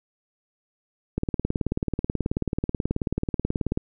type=click train; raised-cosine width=3 ms; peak=-11 dBFS; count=49; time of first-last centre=1.18-3.775 s; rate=18.5 Hz; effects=none